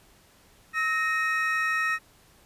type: tone cluster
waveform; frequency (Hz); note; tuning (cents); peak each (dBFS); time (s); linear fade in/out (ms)
triangle; 1292 / 1859 / 2541; E6 / A#6 / D#7; -35 / -5 / +36; -27 / -24 / -31; 0.73-1.99; 50
effects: pink hiss -58 dBFS RMS until 2.45 s + resampled to 32000 Hz